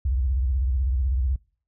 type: tone with vibrato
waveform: sine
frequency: 64.5 Hz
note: C2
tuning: 24 cents flat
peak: -20 dBFS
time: 0.05-1.36 s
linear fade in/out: 5 ms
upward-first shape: sine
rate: 16 Hz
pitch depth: 220 cents each way
effects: noise-tail reverb RT60 0.5 s tail -26 dB re dry